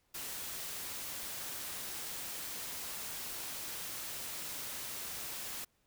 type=noise; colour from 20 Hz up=white; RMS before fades=-42 dBFS; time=0.14-5.65 s; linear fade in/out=10 ms; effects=pink hiss -75 dBFS RMS until 5.86 s